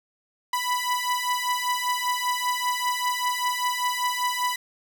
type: beating tone pair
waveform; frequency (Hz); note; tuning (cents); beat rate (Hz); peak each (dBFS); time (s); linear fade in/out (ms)
sawtooth; 987.8 / 992.9; B5 / B5; 0 / +9; 5.1; -23; 0.53-4.56; 5
effects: none